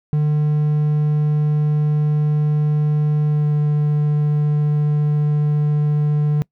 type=tone with pitch glide; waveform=triangle; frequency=150 to 148.79 Hz; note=D3 to D3; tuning=+37 to +23 cents; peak=-12 dBFS; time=0.13-6.42 s; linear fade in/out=0 ms; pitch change=-14 cents; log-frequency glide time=3.28-3.51 s; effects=noise-tail reverb RT60 0.1 s tail -24 dB re dry